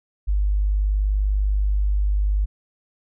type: tone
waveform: sine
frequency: 50.3 Hz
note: G1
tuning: 45 cents sharp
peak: -17 dBFS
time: 0.27-2.46 s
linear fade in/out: 20 ms
effects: none